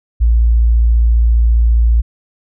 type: tone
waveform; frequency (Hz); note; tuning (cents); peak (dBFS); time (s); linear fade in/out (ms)
sine; 57.4; A#1; -26; -7; 0.2-2.02; 20
effects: none